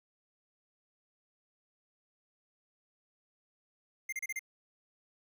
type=tone bursts; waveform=square; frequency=2100 Hz; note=C7; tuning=6 cents sharp; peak=-35 dBFS; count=5; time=4.09-4.393 s; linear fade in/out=5 ms; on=35 ms; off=32 ms; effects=none